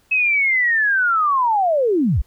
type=linear sweep; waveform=sine; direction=down; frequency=2589 to 36.71 Hz; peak=-14 dBFS; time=0.11-2.22 s; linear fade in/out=10 ms; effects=pink hiss -59 dBFS RMS until 2.26 s